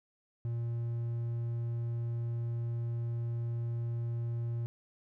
triangle tone, 117.4 Hz, A#2, 13 cents sharp, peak -30 dBFS, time 0.45-4.66 s, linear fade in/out 0 ms, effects none

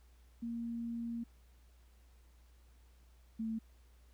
sine tone pair in turn, 233.1 / 223.1 Hz, A#3 / A3, 0 / +24 cents, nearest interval minor second, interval 76 cents, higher first, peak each -37 / -35 dBFS, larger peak second, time 0.42-1.24 / 3.39-3.59 s, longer first, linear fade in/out 10 ms, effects added 60 Hz sine -60 dBFS peak until 4.13 s + pink hiss -72 dBFS RMS until 4.13 s

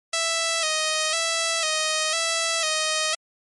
5% pulse tone with vibrato, 642 Hz, E5, 46 cents flat, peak -10 dBFS, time 0.13-3.15 s, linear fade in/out 5 ms, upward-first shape square, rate 1 Hz, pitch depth 49 cents each way, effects MP3 48 kbps

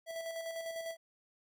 square tone with tremolo, 659.3 Hz, E5, in tune, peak -38 dBFS, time 0.06-0.97 s, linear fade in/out 50 ms, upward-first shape square, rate 10 Hz, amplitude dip 40%, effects none

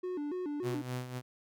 triangle tone with vibrato, 326.8 Hz, E4, 15 cents flat, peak -32 dBFS, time 0.03-0.82 s, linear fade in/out 10 ms, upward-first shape square, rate 3.5 Hz, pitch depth 190 cents each way
sawtooth tone with tremolo, 125.9 Hz, B2, 34 cents sharp, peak -30 dBFS, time 0.62-1.22 s, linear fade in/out 50 ms, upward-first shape sine, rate 3.8 Hz, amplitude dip 65%
effects none

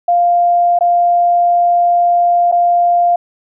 sine tone with dropouts, 698.5 Hz, F5, in tune, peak -8 dBFS, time 0.08-3.16 s, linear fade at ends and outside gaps 5 ms, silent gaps 0.789-0.808 / 2.516-2.523 s, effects none

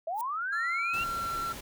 sine linear sweep, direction up, 622 to 2800 Hz, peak -30 dBFS, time 0.07-1.04 s, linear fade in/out 5 ms
violet noise with exponential growth, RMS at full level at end -38 dBFS, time 0.13-0.21 s, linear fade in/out 0 ms, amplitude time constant 17 ms
triangle tone with pitch glide, 1370 to 1355.8 Hz, F6 to E6, -34 to +48 cents, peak -29 dBFS, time 0.52-1.53 s, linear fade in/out 10 ms, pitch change -18 cents, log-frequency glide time 0.97-1.34 s
pink noise, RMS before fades -42 dBFS, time 0.93-1.61 s, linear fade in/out 10 ms
effects none

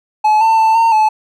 triangle tone with pitch steps, 856 / 894 / 886 / 912 / 865 Hz, A5 / A5 / A5 / A#5 / A5, -48 / +27 / +12 / -38 / -30 cents, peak -6 dBFS, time 0.24-1.09 s, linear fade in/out 10 ms, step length 170 ms, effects none

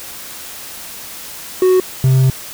triangle tone pair in turn, 370 / 131.12 Hz, F#4 / C3, 0 / +4 cents, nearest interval octave + tritone, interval 1796 cents, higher first, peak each -6 dBFS, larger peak neither, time 1.62-1.8 / 2.04-2.3 s, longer second, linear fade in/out 2 ms, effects white hiss -31 dBFS RMS until 2.53 s

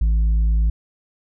sine tone with tanh clipping, 54.4 Hz, A1, 19 cents flat, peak -15 dBFS, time 0.01-0.7 s, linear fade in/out 5 ms, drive 4 dB, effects none

